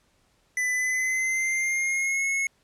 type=tone with pitch glide; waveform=square; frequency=2000 to 2181 Hz; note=B6 to C#7; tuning=+21 to -29 cents; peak=-24 dBFS; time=0.57-2.47 s; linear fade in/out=2 ms; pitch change=+150 cents; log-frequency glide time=0.74-2.25 s; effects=pink hiss -66 dBFS RMS until 2.63 s + low-pass 10000 Hz 12 dB/octave